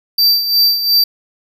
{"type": "tone with tremolo", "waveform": "square", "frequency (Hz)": 4665, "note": "D8", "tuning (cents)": -12, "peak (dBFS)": -8, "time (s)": [0.18, 1.04], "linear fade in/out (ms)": 5, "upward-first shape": "sine", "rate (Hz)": 2.8, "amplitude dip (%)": 65, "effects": []}